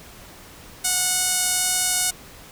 sawtooth tone with band-pass filter, 733 Hz, F#5, 16 cents flat, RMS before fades -22 dBFS, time 0.84-2.11 s, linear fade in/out 10 ms, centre 8700 Hz, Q 1.6, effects pink hiss -44 dBFS RMS until 2.51 s

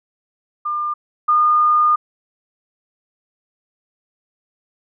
sine tone pair in turn, 1200 / 1218.2 Hz, D6 / D#6, +37 / -37 cents, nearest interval unison, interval 26 cents, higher second, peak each -19 / -11 dBFS, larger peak second, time 0.65-0.94 / 1.28-1.96 s, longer second, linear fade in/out 10 ms, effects none

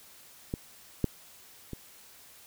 clicks, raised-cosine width 3 ms, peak -18 / -12 / -24 dBFS, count 3, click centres 0.539 / 1.043 / 1.733 s, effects white hiss -54 dBFS RMS until 2.46 s

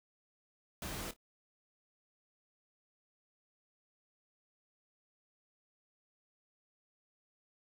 pink noise with echo, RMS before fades -42 dBFS, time 0.82-1.11 s, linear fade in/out 2 ms, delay 27 ms, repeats 2, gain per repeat -15 dB, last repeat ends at 1.164 s, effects none

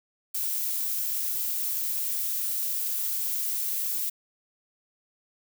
violet noise, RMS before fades -29 dBFS, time 0.34-4.1 s, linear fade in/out 10 ms, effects none

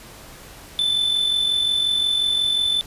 triangle tone with amplitude modulation, 3520 Hz, A7, in tune, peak -14 dBFS, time 0.79-2.81 s, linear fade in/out 0 ms, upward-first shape sine, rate 45.6 Hz, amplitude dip 50%, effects pink hiss -42 dBFS RMS until 2.86 s + resampled to 32000 Hz

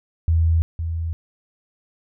sine tone pair in turn, 82 / 82.48 Hz, E2 / E2, -9 / +2 cents, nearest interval unison, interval 11 cents, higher second, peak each -14 / -22 dBFS, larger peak first, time 0.28-0.62 / 0.79-1.13 s, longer neither, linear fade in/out 0 ms, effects none

